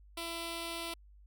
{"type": "tone with notch filter", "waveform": "5% pulse", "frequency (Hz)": 335.2, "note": "E4", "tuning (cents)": 29, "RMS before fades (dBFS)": -40, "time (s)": [0.17, 0.94], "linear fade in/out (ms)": 5, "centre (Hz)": 1700, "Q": 1.7, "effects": ["added 50 Hz sine -55 dBFS peak until 1.26 s"]}